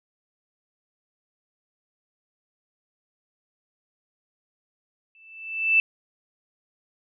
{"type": "tone with exponential growth", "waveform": "sine", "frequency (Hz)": 2647, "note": "E7", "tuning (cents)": 7, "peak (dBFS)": -13, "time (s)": [5.15, 5.8], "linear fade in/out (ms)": 1, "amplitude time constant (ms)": 140, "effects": []}